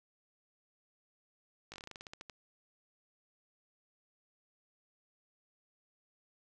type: slowing click train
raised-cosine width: 0.2 ms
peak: -29 dBFS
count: 14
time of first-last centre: 1.72-2.298 s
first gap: 18 ms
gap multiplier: 1.14
effects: none